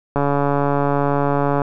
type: click train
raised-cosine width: 1 ms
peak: -5 dBFS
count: 208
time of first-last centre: 0.16-1.618 s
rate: 142 Hz
effects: none